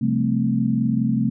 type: tone cluster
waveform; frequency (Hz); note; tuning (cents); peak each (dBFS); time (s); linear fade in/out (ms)
sine; 131.3 / 172.9 / 198.8 / 223.6 / 262.1; C3 / F3 / G3 / A3 / C4; +6 / -17 / +25 / +28 / +3; -24 / -29 / -27 / -20 / -26; 0.01-1.3; 10
effects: none